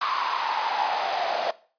pink noise with high-pass filter sweep, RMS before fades -26 dBFS, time 0.01-1.51 s, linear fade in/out 5 ms, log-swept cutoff 1100 to 650 Hz, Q 7, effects noise-tail reverb RT60 0.4 s tail -19 dB re dry + resampled to 11025 Hz

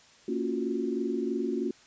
sine chord, Gb major seventh, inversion first, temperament just, 231.2 / 277.5 / 346.9 / 370 Hz, Bb3 / Db4 / F4 / Gb4, -14 / +2 / -12 / 0 cents, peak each -33 dBFS, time 0.28-1.71 s, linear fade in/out 5 ms, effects white hiss -57 dBFS RMS until 1.86 s + resampled to 16000 Hz

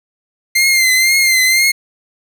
sawtooth tone with vibrato, 2093 Hz, C7, in tune, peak -6 dBFS, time 0.55-1.72 s, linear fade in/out 10 ms, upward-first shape triangle, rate 2 Hz, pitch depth 60 cents each way, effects none

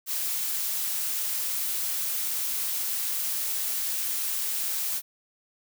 blue noise, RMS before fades -29 dBFS, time 0.06-5.02 s, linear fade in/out 50 ms, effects none

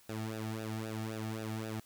sawtooth tone with flanger, 110 Hz, A2, in tune, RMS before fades -39 dBFS, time 0.09-1.8 s, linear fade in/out 5 ms, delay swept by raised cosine 0.93 to 2.03 ms, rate 3.8 Hz, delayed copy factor -0.9, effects white hiss -63 dBFS RMS until 1.85 s

